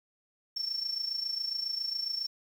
sine tone with amplitude modulation, 5430 Hz, F8, 50 cents flat, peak -28 dBFS, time 0.56-2.27 s, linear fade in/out 10 ms, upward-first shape sine, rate 27.3 Hz, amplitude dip 70%, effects 9-bit

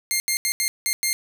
10% pulse tone bursts at uneven times, 2116 Hz, C7, 19 cents sharp, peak -11 dBFS, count 6, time 0.11-0.2 / 0.28-0.37 / 0.45-0.52 / 0.6-0.68 / 0.86-0.93 / 1.03-1.13 s, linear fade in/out 0 ms, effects 8-bit

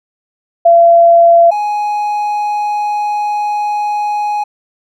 sine / triangle tone pair in turn, 680 / 833.9 Hz, F5 / G#5, -46 / +7 cents, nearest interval major third, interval 353 cents, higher second, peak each -3 / -11 dBFS, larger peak first, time 0.65-1.51 / 1.51-4.44 s, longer second, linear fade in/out 10 ms, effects none

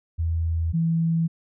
sine tone pair in turn, 82.41 / 164.82 Hz, E2 / E3, 0 / 0 cents, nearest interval octave, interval 1200 cents, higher second, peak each -21 / -19 dBFS, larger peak second, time 0.18-0.73 / 0.73-1.28 s, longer neither, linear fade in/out 20 ms, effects none

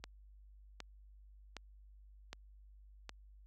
click train, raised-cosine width 0.2 ms, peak -27 dBFS, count 5, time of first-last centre 0.04-3.093 s, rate 1.31 Hz, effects added 50 Hz sine -44 dBFS peak until 3.46 s + high-pass 100 Hz 12 dB/octave

